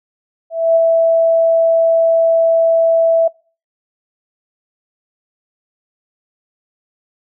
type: tone with ADSR envelope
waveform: sine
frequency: 659.3 Hz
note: E5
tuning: in tune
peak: -6 dBFS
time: 0.5-3.28 s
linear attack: 260 ms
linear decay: 21 ms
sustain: -2 dB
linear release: 7 ms
effects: noise-tail reverb RT60 0.4 s tail -26 dB re dry